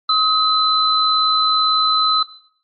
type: tone pair together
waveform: sine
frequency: 1269 / 4029 Hz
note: D#6 / B7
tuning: +34 / +34 cents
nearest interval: octave + minor sixth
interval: 2000 cents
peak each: -15 dBFS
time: 0.09-2.23 s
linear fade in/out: 5 ms
effects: noise-tail reverb RT60 0.6 s tail -17 dB re dry + MP3 48 kbps